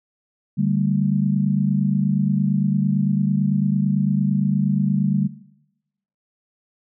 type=chord; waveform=sine; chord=D suspended fourth; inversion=none; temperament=equal with one note detuned; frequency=146.83 / 196 / 224.8 Hz; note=D3 / G3 / A3; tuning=0 / 0 / +37 cents; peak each=-21 / -20 / -24 dBFS; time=0.57-5.28 s; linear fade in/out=20 ms; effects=noise-tail reverb RT60 0.9 s tail -18 dB re dry